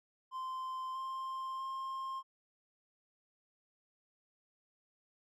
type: tone with pitch steps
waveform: triangle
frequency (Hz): 1039 / 1053 / 1062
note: C6 / C6 / C6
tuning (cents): -12 / +11 / +25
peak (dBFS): -36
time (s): 0.31-2.23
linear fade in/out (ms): 50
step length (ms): 640
effects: none